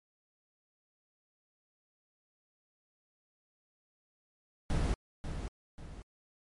brown noise with echo, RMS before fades -30 dBFS, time 4.7-4.94 s, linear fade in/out 0 ms, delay 540 ms, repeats 2, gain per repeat -8 dB, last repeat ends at 6.02 s, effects MP3 48 kbps

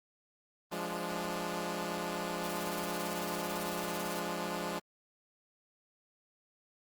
10% pulse chord, D diminished, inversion first, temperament equal, 174.61 / 207.7 / 293.7 Hz, F3 / Ab3 / D4, 0 / 0 / 0 cents, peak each -30 / -31 / -33 dBFS, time 0.71-4.8 s, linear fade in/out 20 ms
white noise with tremolo, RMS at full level -44 dBFS, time 2.44-4.2 s, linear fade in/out 5 ms, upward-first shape square, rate 18 Hz, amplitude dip 65%
effects Opus 24 kbps

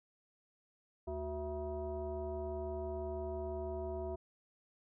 sine tone with frequency modulation, 370 Hz, F#4, in tune, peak -37 dBFS, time 1.07-4.16 s, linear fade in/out 10 ms, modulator 294 Hz, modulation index 1.3, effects none

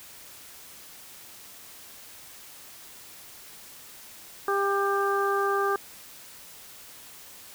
harmonic tone with a mistuned harmonic, 397.8 Hz, G4, 25 cents sharp, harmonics 1 / 2 / 3 / 4, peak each -26 / -31 / -27 / -32 dBFS, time 4.48-5.76 s, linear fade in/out 2 ms, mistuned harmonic 4, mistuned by -15 cents, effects white hiss -47 dBFS RMS until 7.54 s

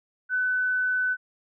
sine tone, 1504 Hz, F#6, 28 cents sharp, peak -22 dBFS, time 0.29-1.17 s, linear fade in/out 50 ms, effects none

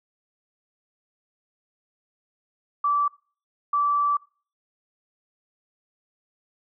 sine tone bursts at uneven times, 1160 Hz, D6, 22 cents flat, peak -19 dBFS, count 2, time 2.84-3.08 / 3.73-4.17 s, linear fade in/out 5 ms, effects noise-tail reverb RT60 0.4 s tail -23 dB re dry

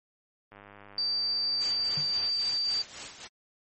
click train, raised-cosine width 0.5 ms, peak -34 dBFS, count 180, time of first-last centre 0.52-2.292 s, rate 101 Hz
sine tone, 4651 Hz, D8, 18 cents flat, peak -26 dBFS, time 0.98-2.82 s, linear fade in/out 2 ms
white noise with tremolo, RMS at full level -38 dBFS, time 1.6-3.28 s, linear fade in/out 20 ms, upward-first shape sine, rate 3.7 Hz, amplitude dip 65%
sine tone with exponential decay, 149.6 Hz, D3, 32 cents sharp, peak -32 dBFS, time 1.97-2.14 s, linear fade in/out 5 ms, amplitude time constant 35 ms
effects low-pass 12000 Hz 12 dB/octave + MP3 32 kbps

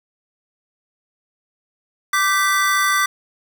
square chord, G major, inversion second, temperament equal with one note detuned, 1174.7 / 1539.3 / 1975.5 Hz, D6 / G6 / B6, 0 / -32 / 0 cents, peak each -19 / -22 / -21 dBFS, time 2.13-3.06 s, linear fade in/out 5 ms, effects 8-bit

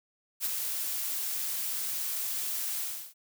blue noise with ADSR envelope, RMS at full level -29 dBFS, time 0.4-3.14 s, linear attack 50 ms, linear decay 25 ms, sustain -4 dB, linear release 340 ms, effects none

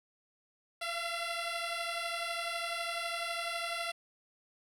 10% pulse beating tone pair, 676 / 688 Hz, E5 / F5, +43 / -26 cents, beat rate 12 Hz, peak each -28 / -30 dBFS, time 0.81-3.92 s, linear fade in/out 10 ms, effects low-pass 10000 Hz 12 dB/octave + 10-bit

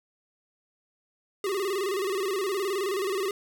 square tone with vibrato, 388.7 Hz, G4, 15 cents flat, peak -27 dBFS, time 1.44-3.31 s, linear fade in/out 2 ms, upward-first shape square, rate 19 Hz, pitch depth 84 cents each way, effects none

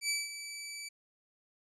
15% pulse tone with ADSR envelope, 2308 Hz, D7, 31 cents flat, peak -22 dBFS, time 0.01-0.89 s, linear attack 81 ms, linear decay 190 ms, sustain -12 dB, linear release 10 ms, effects low-pass 11000 Hz 12 dB/octave

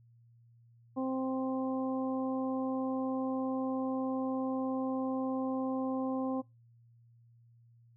harmonic tone, 261.8 Hz, C4, 1 cent sharp, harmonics 1 / 2 / 3 / 4, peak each -32 / -38 / -42 / -44 dBFS, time 0.96-6.42 s, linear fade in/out 20 ms, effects noise-tail reverb RT60 0.2 s tail -21 dB re dry + added 117 Hz sine -59 dBFS peak until 7.96 s

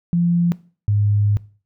sine tone pair in turn, 172.5 / 103.19 Hz, F3 / G#2, -21 / -11 cents, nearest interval major sixth, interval 890 cents, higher first, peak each -14 dBFS, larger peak neither, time 0.13-0.52 / 0.88-1.37 s, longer second, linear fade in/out 0 ms, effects noise-tail reverb RT60 0.4 s tail -20 dB re dry

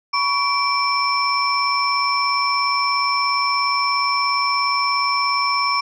sine tone cluster, 983 / 1120 / 2333 / 5350 Hz, B5 / C#6 / D7 / E8, -8 / +18 / -12 / +25 cents, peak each -25 / -19 / -23 / -22 dBFS, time 0.13-5.81 s, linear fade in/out 10 ms, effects tanh soft clip ceiling -8 dBFS

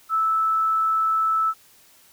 sine tone, 1312 Hz, E6, 9 cents flat, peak -18 dBFS, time 0.09-1.54 s, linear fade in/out 50 ms, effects white hiss -54 dBFS RMS until 2.12 s

